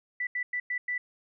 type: tone bursts at uneven times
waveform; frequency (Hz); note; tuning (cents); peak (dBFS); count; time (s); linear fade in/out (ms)
sine; 1975.5; B6; 0; -28; 5; 0.2-0.27 / 0.35-0.43 / 0.53-0.6 / 0.7-0.78 / 0.88-0.98; 5
effects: none